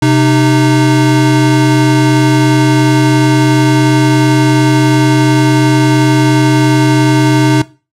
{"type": "tone pair together", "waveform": "square", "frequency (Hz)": [129.89, 306.8], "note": ["C3", "D#4"], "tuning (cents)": [-12, -24], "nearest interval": "octave + minor third", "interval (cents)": 1488, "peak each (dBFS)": -10, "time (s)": [0.02, 7.62], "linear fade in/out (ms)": 5, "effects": ["noise-tail reverb RT60 0.3 s tail -18 dB re dry", "low-pass 9000 Hz 12 dB/octave"]}